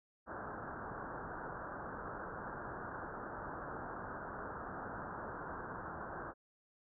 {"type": "low-pass noise", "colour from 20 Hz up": "white", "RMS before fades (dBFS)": -45, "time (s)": [0.26, 6.34], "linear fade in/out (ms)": 50, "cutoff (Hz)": 1600, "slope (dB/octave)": 96, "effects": []}